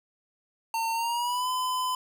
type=tone with pitch glide; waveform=square; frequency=908 to 1013.3 Hz; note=A#5 to B5; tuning=-46 to +44 cents; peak=-27 dBFS; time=0.74-1.95 s; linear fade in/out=2 ms; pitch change=+190 cents; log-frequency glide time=0.93-1.49 s; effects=none